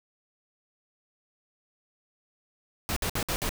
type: noise bursts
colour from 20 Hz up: pink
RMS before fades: -29 dBFS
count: 5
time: 2.89-3.492 s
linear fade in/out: 0 ms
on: 74 ms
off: 58 ms
effects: none